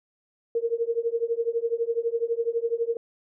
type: tone with tremolo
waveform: sine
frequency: 464.2 Hz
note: A#4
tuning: 7 cents flat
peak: -19 dBFS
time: 0.55-2.97 s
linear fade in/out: 2 ms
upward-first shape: triangle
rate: 12 Hz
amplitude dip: 100%
effects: none